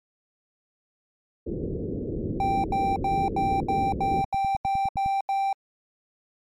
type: low-pass noise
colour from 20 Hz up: white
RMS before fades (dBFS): -30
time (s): 1.46-4.22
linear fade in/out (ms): 10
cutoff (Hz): 460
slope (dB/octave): 48
type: click train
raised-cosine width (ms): 5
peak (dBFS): -23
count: 28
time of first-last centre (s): 2.3-5.061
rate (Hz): 9.78
type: tone bursts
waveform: triangle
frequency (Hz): 784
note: G5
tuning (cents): 0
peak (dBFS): -20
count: 10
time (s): 2.4-5.529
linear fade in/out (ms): 2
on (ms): 240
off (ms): 81
effects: MP3 64 kbps